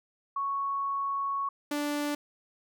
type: tone pair in turn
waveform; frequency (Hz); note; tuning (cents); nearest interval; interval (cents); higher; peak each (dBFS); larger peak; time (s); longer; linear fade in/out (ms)
sine / sawtooth; 1108.7 / 292.7; C#6 / D4; 0 / -6; octave + major seventh; 2306; first; -28 / -25; second; 0.36-1.49 / 1.71-2.15; first; 5
effects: none